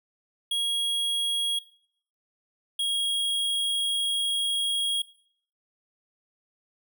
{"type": "tone pair in turn", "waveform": "square", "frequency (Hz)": [3300, 3288], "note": ["G#7", "G#7"], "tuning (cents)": [-12, -18], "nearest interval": "unison", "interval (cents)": 6, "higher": "first", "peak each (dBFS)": -25, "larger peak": "neither", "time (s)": [[0.51, 1.59], [2.79, 5.02]], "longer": "second", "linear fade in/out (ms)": 5, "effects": ["noise-tail reverb RT60 0.6 s tail -20 dB re dry"]}